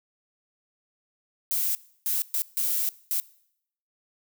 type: noise bursts at uneven times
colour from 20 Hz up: violet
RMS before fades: -26 dBFS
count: 5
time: 1.51-1.75 / 2.06-2.22 / 2.34-2.42 / 2.57-2.89 / 3.11-3.2 s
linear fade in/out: 0 ms
effects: noise-tail reverb RT60 0.7 s tail -21 dB re dry